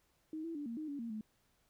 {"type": "tone with pitch steps", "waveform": "sine", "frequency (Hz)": [313.9, 331.1, 291.5, 231.5, 309.4, 284.6, 231.6, 216], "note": ["D#4", "E4", "D4", "A#3", "D#4", "C#4", "A#3", "A3"], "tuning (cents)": [15, 8, -13, -12, -10, 46, -11, -32], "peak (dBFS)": -39, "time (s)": [0.33, 1.21], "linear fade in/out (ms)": 2, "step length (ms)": 110, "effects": ["pink hiss -75 dBFS RMS until 1.69 s"]}